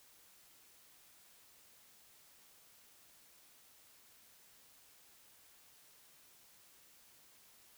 silence, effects white hiss -64 dBFS RMS until 7.77 s

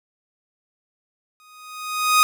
sawtooth tone with exponential growth, 1246 Hz, D#6, 2 cents sharp, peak -7 dBFS, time 1.4-2.23 s, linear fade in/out 0 ms, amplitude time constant 180 ms, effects none

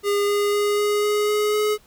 square tone with pitch steps, 407 / 409.6 / 412.2 / 414.8 / 417.5 / 420.1 / 422.8 Hz, G#4 / G#4 / G#4 / G#4 / G#4 / G#4 / G#4, -35 / -24 / -13 / -2 / +9 / +20 / +31 cents, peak -19 dBFS, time 0.03-1.78 s, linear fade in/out 50 ms, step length 250 ms, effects pink hiss -55 dBFS RMS until 1.86 s

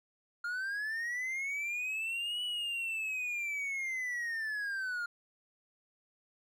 triangle linear two-way sweep, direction up then down, 1400 to 2960 to 1400 Hz, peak -32 dBFS, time 0.44-5.06 s, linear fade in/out 5 ms, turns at 2.43 s, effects none

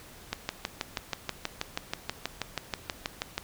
click train, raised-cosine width 0.2 ms, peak -12 dBFS, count 20, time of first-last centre 0.33-3.38 s, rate 6.23 Hz, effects pink hiss -50 dBFS RMS until 3.43 s

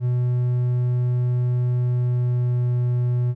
triangle tone with pitch glide, 123.47 to 122.69 Hz, B2 to B2, 0 to -11 cents, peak -16 dBFS, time 0-3.35 s, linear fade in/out 50 ms, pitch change -11 cents, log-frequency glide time 1.74-2.73 s, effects none

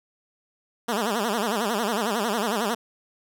10% pulse tone with vibrato, 218.3 Hz, A3, 13 cents flat, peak -15 dBFS, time 0.88-2.75 s, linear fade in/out 10 ms, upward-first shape sine, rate 11 Hz, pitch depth 180 cents each way, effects none

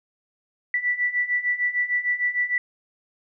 sine beating tone pair, 1962 / 1968.6 Hz, B6 / B6, -12 / -6 cents, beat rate 6.6 Hz, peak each -26 / -23 dBFS, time 0.74-2.58 s, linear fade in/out 2 ms, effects none

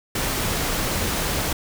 pink noise, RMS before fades -24 dBFS, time 0.15-1.53 s, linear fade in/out 5 ms, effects none

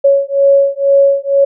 sine beating tone pair, 554.4 / 556.5 Hz, C#5 / C#5, 0 / +7 cents, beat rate 2.1 Hz, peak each -10 dBFS, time 0.04-1.45 s, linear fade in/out 10 ms, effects none

